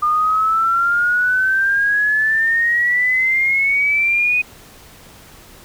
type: exponential sweep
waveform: sine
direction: up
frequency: 1207 to 2500 Hz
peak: -13 dBFS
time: 0.02-4.42 s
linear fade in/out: 10 ms
effects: pink hiss -43 dBFS RMS until 5.64 s